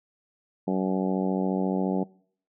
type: harmonic tone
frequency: 94.3 Hz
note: F#2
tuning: 33 cents sharp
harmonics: 2 / 3 / 4 / 5 / 6 / 7 / 8 / 9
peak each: -26 / -30 / -32 / -34 / -36 / -37 / -38 / -39 dBFS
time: 0.67-2.04 s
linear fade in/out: 10 ms
effects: noise-tail reverb RT60 0.6 s tail -25 dB re dry